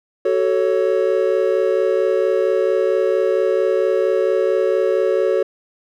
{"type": "chord", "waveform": "triangle", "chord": "F# minor", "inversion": "none", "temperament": "equal with one note detuned", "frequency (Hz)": [375.6, 440, 554.4], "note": ["F#4", "A4", "C#5"], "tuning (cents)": [26, 0, 0], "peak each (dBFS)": -17, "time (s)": [0.25, 5.43], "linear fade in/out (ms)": 5, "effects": []}